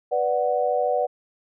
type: chord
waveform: sine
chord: B minor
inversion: none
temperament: equal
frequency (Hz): 493.9 / 587.3 / 740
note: B4 / D5 / F#5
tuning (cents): 0 / 0 / 0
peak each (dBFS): -24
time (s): 0.11-1.07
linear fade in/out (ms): 20
effects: none